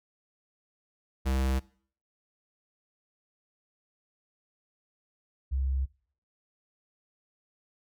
square / sine tone pair in turn, 65.9 / 66.63 Hz, C2 / C2, +13 / +32 cents, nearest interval unison, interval 19 cents, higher second, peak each -26 dBFS, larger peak neither, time 1.25-1.6 / 5.51-5.86 s, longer neither, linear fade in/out 20 ms, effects noise-tail reverb RT60 0.5 s tail -21 dB re dry

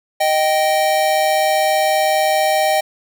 square tone pair together, 622.5 / 778 Hz, D#5 / G5, +1 / -13 cents, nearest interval major third, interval 386 cents, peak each -17 dBFS, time 0.2-2.81 s, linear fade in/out 10 ms, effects none

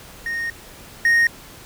triangle tone pair in turn, 1853 / 1859.9 Hz, A#6 / A#6, -11 / -4 cents, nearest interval unison, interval 7 cents, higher second, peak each -21 / -11 dBFS, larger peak second, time 0.26-0.5 / 1.05-1.27 s, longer first, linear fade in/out 2 ms, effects pink hiss -42 dBFS RMS until 1.65 s

